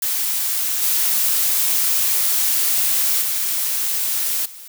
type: noise with level steps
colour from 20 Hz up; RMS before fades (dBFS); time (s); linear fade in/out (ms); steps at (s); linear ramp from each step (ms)
blue; -21 / -18 / -21 / -38; 0.02-4.68; 5; 0.82 / 3.21 / 4.45; 10
effects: none